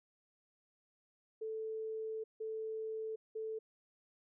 sine tone bursts at uneven times, 440 Hz, A4, in tune, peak -38 dBFS, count 3, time 1.41-2.24 / 2.4-3.16 / 3.35-3.59 s, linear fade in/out 10 ms, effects none

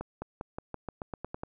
accelerating click train, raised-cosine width 1 ms, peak -22 dBFS, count 11, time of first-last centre 0.01-1.435 s, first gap 210 ms, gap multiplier 0.91, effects none

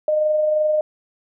sine tone with amplitude modulation, 612 Hz, D#5, 29 cents flat, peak -14 dBFS, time 0.08-0.81 s, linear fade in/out 2 ms, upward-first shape sine, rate 22.9 Hz, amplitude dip 30%, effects none

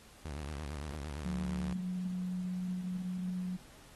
sawtooth tone with vibrato, 73.42 Hz, D2, in tune, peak -35 dBFS, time 0.25-1.73 s, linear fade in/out 0 ms, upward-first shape sine, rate 8.8 Hz, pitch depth 140 cents each way
sine tone, 182.2 Hz, F#3, 26 cents flat, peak -34 dBFS, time 1.25-3.57 s, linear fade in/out 10 ms
effects pink hiss -58 dBFS RMS until 3.95 s + AAC 32 kbps

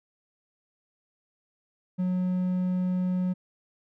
triangle tone, 182.5 Hz, F#3, 24 cents flat, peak -22 dBFS, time 1.98-3.34 s, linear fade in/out 20 ms, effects none

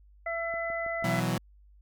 harmonic tone, 670 Hz, E5, 28 cents sharp, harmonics 1 / 2 / 3, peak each -32 / -39 / -34 dBFS, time 0.26-1.2 s, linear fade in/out 5 ms
click train, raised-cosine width 2 ms, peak -35 dBFS, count 5, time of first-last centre 0.54-1.187 s, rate 6.18 Hz
sawtooth chord, B suspended fourth, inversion none, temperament equal, 123.47 / 164.81 / 185 Hz, B2 / E3 / F#3, 0 / 0 / 0 cents, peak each -27 dBFS, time 1.04-1.38 s, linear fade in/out 5 ms
effects added 50 Hz sine -54 dBFS peak until 1.81 s

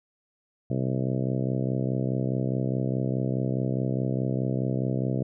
harmonic tone, 64.8 Hz, C2, 16 cents flat, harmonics 2 / 3 / 4 / 5 / 6 / 7 / 8 / 9 / 10, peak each -27 / -31 / -33 / -35 / -37 / -38 / -39 / -40 / -41 dBFS, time 0.7-5.23 s, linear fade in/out 5 ms, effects none

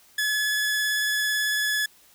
sawtooth tone with vibrato, 1707 Hz, G#6, 47 cents sharp, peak -19 dBFS, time 0.18-1.86 s, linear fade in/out 5 ms, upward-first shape sine, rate 18 Hz, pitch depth 10 cents each way, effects white hiss -56 dBFS RMS until 2.14 s

